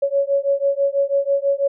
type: beating tone pair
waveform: sine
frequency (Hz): 554.4 / 560.5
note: C#5 / C#5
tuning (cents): 0 / +19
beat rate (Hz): 6.1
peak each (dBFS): -19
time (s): 0.02-1.68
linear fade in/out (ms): 10
effects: none